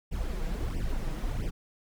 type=noise with flanger; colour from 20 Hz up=brown; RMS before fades=-31 dBFS; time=0.11-1.51 s; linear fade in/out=20 ms; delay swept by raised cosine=0.36 to 6.36 ms; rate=1.5 Hz; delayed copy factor=+0.9; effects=none

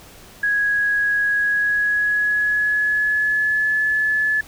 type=tone with pitch glide; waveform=sine; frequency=1661.2 to 1722.8 Hz; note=G#6 to A6; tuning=0 to -37 cents; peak=-16 dBFS; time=0.43-4.41 s; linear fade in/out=5 ms; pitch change=+63 cents; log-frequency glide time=1.39-3.78 s; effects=pink hiss -44 dBFS RMS until 4.47 s

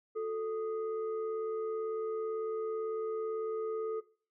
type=tone with frequency modulation; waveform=sine; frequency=440 Hz; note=A4; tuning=in tune; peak=-32 dBFS; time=0.15-4.01 s; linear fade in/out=20 ms; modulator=802 Hz; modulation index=0.41; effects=noise-tail reverb RT60 0.4 s tail -18 dB re dry

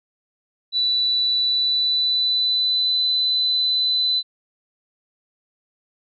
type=tone with pitch glide; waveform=sine; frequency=3963 to 4011 Hz; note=B7 to B7; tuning=+5 to +26 cents; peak=-17 dBFS; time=0.72-4.23 s; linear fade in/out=50 ms; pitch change=+21 cents; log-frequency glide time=1.4-3.04 s; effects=none

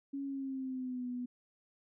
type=tone with pitch glide; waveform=sine; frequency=277.2 to 247 Hz; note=C#4 to B3; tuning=0 to 0 cents; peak=-36 dBFS; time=0.13-1.26 s; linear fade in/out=10 ms; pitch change=-200 cents; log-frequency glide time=0.24-1.08 s; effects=none

